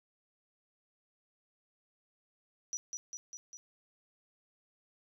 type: tone with echo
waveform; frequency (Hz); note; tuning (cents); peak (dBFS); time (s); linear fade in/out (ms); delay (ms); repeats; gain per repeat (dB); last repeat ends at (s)
sine; 5870; F#8; -15; -34; 2.73-2.77; 0; 200; 4; -3; 3.57
effects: none